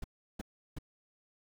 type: noise bursts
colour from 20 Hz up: brown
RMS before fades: -38 dBFS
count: 3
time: 0.02-0.786 s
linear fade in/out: 5 ms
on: 22 ms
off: 350 ms
effects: none